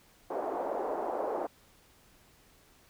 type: band-pass noise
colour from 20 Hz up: white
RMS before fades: -34 dBFS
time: 0.3-1.47 s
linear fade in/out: 5 ms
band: 350 to 800 Hz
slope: 24 dB/octave
effects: pink hiss -62 dBFS RMS until 2.89 s